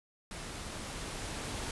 pink noise with level ramp, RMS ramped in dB -43 to -38 dBFS, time 0.31-1.71 s, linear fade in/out 2 ms, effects resampled to 24000 Hz

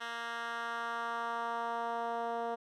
10% pulse tone with band-pass filter sweep, 233.1 Hz, A#3, in tune, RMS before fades -37 dBFS, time 0-2.56 s, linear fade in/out 20 ms, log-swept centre 2100 to 600 Hz, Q 1.5, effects none

